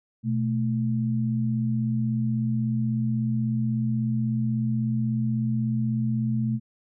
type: tone pair together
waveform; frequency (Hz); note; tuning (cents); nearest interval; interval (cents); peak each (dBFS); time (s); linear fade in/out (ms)
sine; 123.67 / 220; B2 / A3; +3 / 0; minor seventh; 997; -25; 0.23-6.6; 50
effects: none